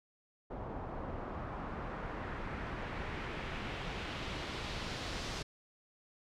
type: noise with low-pass filter sweep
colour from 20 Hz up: pink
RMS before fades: -41 dBFS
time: 0.5-5.43 s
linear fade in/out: 10 ms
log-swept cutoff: 800 to 5300 Hz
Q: 1.2
effects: none